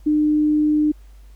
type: tone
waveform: sine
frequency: 301.9 Hz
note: D4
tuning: 48 cents sharp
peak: -14 dBFS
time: 0.06-0.92 s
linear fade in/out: 10 ms
effects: added 50 Hz sine -41 dBFS peak until 1.35 s + pink hiss -59 dBFS RMS until 1.35 s